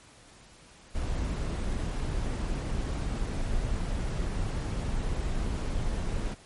brown noise, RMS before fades -30 dBFS, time 0.94-6.35 s, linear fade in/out 20 ms, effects pink hiss -54 dBFS RMS until 6.45 s + MP3 48 kbps

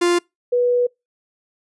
45% pulse / sine tone pair in turn, 349.2 / 489 Hz, F4 / B4, 0 / -17 cents, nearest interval tritone, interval 583 cents, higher second, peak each -14 dBFS, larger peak neither, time 0.01-0.19 / 0.52-0.87 s, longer second, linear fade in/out 10 ms, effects noise-tail reverb RT60 0.2 s tail -26 dB re dry + resampled to 24000 Hz

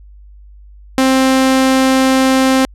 sawtooth tone, 263.3 Hz, C4, 11 cents sharp, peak -5 dBFS, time 0.98-2.65 s, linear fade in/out 0 ms, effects added 50 Hz sine -36 dBFS peak until 2.74 s + low-pass 11000 Hz 12 dB/octave

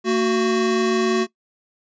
square tone pair together, 227.2 / 370 Hz, A#3 / F#4, -44 / 0 cents, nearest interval minor sixth, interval 844 cents, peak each -22 / -19 dBFS, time 0.04-1.27 s, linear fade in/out 50 ms, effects noise-tail reverb RT60 0.1 s tail -20 dB re dry + resampled to 16000 Hz

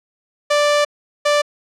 sawtooth tone bursts at uneven times, 587.3 Hz, D5, in tune, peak -9 dBFS, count 2, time 0.5-0.85 / 1.25-1.42 s, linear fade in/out 10 ms, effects low-pass 7000 Hz 12 dB/octave

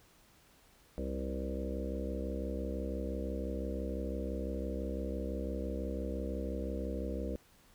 harmonic tone with a mistuned harmonic, 65.9 Hz, C2, 13 cents sharp, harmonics 1 / 3 / 4 / 5 / 6 / 7 / 8 / 9, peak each -38 / -42 / -44 / -44 / -49 / -43 / -46 / -47 dBFS, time 0.98-7.36 s, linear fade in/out 0 ms, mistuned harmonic 7, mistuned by +51 cents, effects pink hiss -64 dBFS RMS until 7.74 s

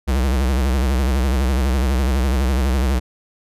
square tone with vibrato, 65.41 Hz, C2, in tune, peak -16 dBFS, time 0.07-3 s, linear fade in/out 20 ms, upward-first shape sine, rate 12 Hz, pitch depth 130 cents each way, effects resampled to 32000 Hz

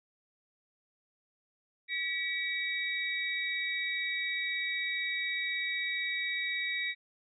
sine tone cluster, 1943 / 2287 / 3778 Hz, B6 / D7 / A#7, -29 / -47 / +22 cents, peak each -35 / -34 / -38 dBFS, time 1.88-6.95 s, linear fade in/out 50 ms, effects none

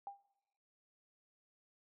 sine tone with exponential decay, 799 Hz, G5, 33 cents sharp, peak -39 dBFS, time 0.07-0.23 s, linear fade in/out 1 ms, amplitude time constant 33 ms, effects noise-tail reverb RT60 1.0 s tail -22 dB re dry

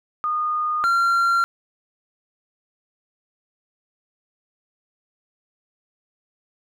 sine / triangle tone pair in turn, 1226 / 1376.1 Hz, D#6 / F6, -26 / -26 cents, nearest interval major second, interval 200 cents, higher second, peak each -20 / -14 dBFS, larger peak second, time 0.24-0.84 / 0.84-1.44 s, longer neither, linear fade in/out 0 ms, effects none

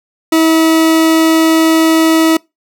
40% pulse tone, 322.4 Hz, E4, 38 cents flat, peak -6 dBFS, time 0.32-2.37 s, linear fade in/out 5 ms, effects noise-tail reverb RT60 0.2 s tail -24 dB re dry

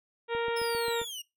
harmonic tone, 466.1 Hz, A#4, in tune, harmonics 1 / 2 / 3 / 4 / 5 / 6 / 7 / 8, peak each -29 / -35 / -39 / -41 / -43 / -45 / -46 / -47 dBFS, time 0.28-1.05 s, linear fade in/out 50 ms
click train, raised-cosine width 2 ms, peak -30 dBFS, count 6, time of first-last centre 0.35-1.016 s, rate 7.51 Hz
sawtooth linear sweep, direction down, 5274 to 2804 Hz, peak -34 dBFS, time 0.56-1.22 s, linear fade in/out 10 ms
effects noise-tail reverb RT60 0.2 s tail -21 dB re dry

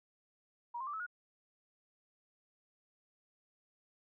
sine tone with pitch steps, 952 / 1056.3 / 1172 / 1300.5 / 1443 Hz, A#5 / C6 / D6 / E6 / F#6, +36 / +16 / -4 / -24 / -44 cents, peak -38 dBFS, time 0.74-1.065 s, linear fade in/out 10 ms, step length 65 ms, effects none

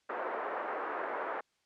pink band-pass noise, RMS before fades -37 dBFS, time 0.09-1.41 s, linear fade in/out 10 ms, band 420 to 1600 Hz, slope 24 dB/octave, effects white hiss -75 dBFS RMS until 1.65 s + low-pass 6000 Hz 12 dB/octave

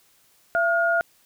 sine tone pair together, 675 / 1426.9 Hz, E5 / F6, +41 / +37 cents, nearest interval octave + minor second, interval 1296 cents, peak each -21 dBFS, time 0.55-1.01 s, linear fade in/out 0 ms, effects white hiss -60 dBFS RMS until 1.25 s

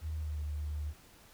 sine tone with pitch glide, 78.1 to 74.75 Hz, D#2 to D2, +7 to +31 cents, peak -34 dBFS, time 0.01-0.94 s, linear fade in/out 50 ms, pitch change -76 cents, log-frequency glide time 0.13-0.42 s, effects pink hiss -59 dBFS RMS until 1.33 s

